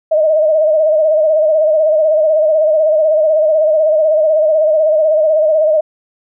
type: tone with vibrato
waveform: sine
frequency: 622.3 Hz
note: D#5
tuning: in tune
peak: -8 dBFS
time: 0.11-5.81 s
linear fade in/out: 10 ms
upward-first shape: sine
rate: 16 Hz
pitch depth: 62 cents each way
effects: none